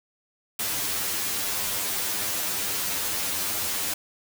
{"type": "noise with comb filter", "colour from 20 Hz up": "white", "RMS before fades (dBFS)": -28, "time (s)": [0.59, 3.94], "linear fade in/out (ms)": 5, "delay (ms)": 10, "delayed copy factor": 0.9, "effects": []}